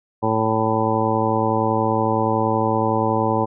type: harmonic tone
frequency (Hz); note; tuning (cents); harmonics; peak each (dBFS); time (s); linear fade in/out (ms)
110.7; A2; +11; 1 / 2 / 3 / 4 / 5 / 7 / 8 / 9; -25 / -25 / -25 / -25 / -25 / -25 / -25 / -25; 0.22-3.46; 20
effects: none